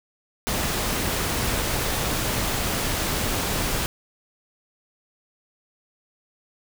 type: noise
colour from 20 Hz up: pink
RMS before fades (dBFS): -25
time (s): 0.47-3.86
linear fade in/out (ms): 0
effects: none